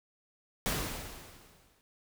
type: noise with exponential decay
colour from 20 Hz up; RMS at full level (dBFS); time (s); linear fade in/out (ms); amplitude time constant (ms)
pink; -30; 0.66-1.81; 0; 250
effects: none